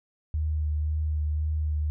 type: tone with vibrato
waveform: sine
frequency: 76.4 Hz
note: D#2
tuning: 31 cents flat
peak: -24 dBFS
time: 0.34-1.9 s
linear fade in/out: 0 ms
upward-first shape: sine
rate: 1.9 Hz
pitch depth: 20 cents each way
effects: none